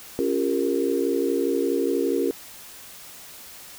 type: chord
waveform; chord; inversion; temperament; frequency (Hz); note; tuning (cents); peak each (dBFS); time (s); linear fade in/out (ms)
sine; G half-diminished seventh; second; equal with one note detuned; 277.2 / 349.2 / 401.4 / 466.2; Db4 / F4 / G4 / Bb4; 0 / 0 / +41 / 0; -26; 0.19-2.31; 0
effects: white hiss -43 dBFS RMS until 3.78 s